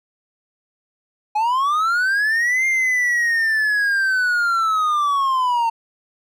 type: linear two-way sweep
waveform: triangle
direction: up then down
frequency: 827 to 2116 to 904 Hz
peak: -14 dBFS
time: 1.35-5.7 s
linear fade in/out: 10 ms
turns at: 2.66 s
effects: none